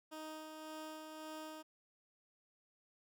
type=tone with tremolo; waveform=15% pulse; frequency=311.9 Hz; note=D#4; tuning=4 cents sharp; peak=-39 dBFS; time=0.11-1.63 s; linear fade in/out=20 ms; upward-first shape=sine; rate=1.8 Hz; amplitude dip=35%; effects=none